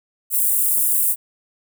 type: high-pass noise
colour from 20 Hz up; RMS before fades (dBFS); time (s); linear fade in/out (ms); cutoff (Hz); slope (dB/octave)
white; -18; 0.3-1.16; 50; 8300; 48
effects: none